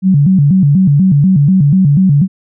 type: tone with vibrato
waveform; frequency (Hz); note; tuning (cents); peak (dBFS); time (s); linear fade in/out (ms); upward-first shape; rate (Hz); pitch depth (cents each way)
sine; 164.5; E3; -3; -5; 0.02-2.28; 50; square; 4.1; 240
effects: none